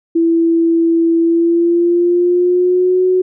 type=tone with pitch glide; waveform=sine; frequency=332.3 to 368.7 Hz; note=E4 to F#4; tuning=+14 to -6 cents; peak=-9 dBFS; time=0.15-3.22 s; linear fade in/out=10 ms; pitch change=+180 cents; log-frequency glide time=1.19-3.04 s; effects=none